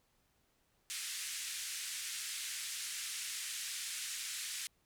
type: band-pass noise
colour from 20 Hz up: white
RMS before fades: -42 dBFS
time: 0.9-4.67 s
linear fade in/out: 0 ms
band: 1700 to 10000 Hz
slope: 24 dB/octave
effects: pink hiss -75 dBFS RMS until 4.85 s